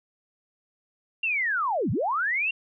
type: linear two-way sweep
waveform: sine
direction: down then up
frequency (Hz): 2794 to 88 to 2794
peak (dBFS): -23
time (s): 1.23-2.51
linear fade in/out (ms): 5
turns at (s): 1.91
effects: none